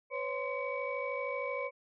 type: tone cluster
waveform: sine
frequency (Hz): 502 / 555 / 1037 / 2265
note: B4 / C#5 / C6 / C#7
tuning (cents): +28 / +2 / -16 / +37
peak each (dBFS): -38 / -37 / -40 / -39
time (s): 0.1-1.71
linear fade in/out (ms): 50
effects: tanh soft clip ceiling -24 dBFS